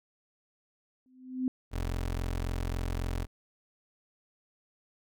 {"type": "tone with exponential growth", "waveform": "sine", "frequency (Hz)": 256.6, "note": "C4", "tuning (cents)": -34, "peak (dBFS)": -24, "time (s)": [1.06, 1.48], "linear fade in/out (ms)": 1, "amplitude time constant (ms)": 91}
{"type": "tone", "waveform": "25% pulse", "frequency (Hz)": 43.65, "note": "F1", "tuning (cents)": 0, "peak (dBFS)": -27, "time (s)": [1.71, 3.27], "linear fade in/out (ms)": 50}
{"effects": []}